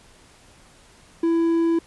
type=tone; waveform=triangle; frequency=332.6 Hz; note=E4; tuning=16 cents sharp; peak=-15 dBFS; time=1.23-1.79 s; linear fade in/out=5 ms; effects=pink hiss -52 dBFS RMS until 1.86 s + resampled to 24000 Hz